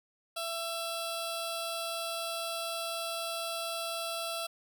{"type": "tone with notch filter", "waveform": "10% pulse", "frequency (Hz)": 669, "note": "E5", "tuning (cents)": 25, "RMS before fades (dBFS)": -36, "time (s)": [0.36, 4.47], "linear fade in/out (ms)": 10, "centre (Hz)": 2000, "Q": 1.4, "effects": []}